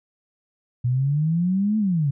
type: exponential two-way sweep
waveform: sine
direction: up then down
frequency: 120 to 220 to 133.9 Hz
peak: -18 dBFS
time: 0.84-2.11 s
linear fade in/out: 10 ms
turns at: 1.78 s
effects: none